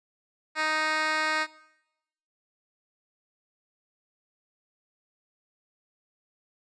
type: tone with band-pass filter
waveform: 10% pulse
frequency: 311.1 Hz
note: D#4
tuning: in tune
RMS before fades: -27 dBFS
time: 0.55-1.47 s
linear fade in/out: 50 ms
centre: 2300 Hz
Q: 0.89
effects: noise-tail reverb RT60 0.9 s tail -20 dB re dry + resampled to 22050 Hz